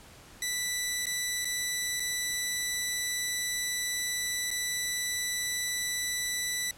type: tone with dropouts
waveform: 10% pulse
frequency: 1975.5 Hz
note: B6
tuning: in tune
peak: -20 dBFS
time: 0.42-6.71 s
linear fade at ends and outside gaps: 2 ms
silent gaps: 1.057-1.067 / 1.447-1.453 / 1.998-2.002 / 4.506-4.512 s
effects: pink hiss -52 dBFS RMS until 6.77 s + low-pass 12000 Hz 12 dB/octave